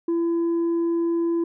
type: tone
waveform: sine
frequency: 336.9 Hz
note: E4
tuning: 38 cents sharp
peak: -17 dBFS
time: 0.08-1.44 s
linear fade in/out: 5 ms
effects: tanh soft clip ceiling -19 dBFS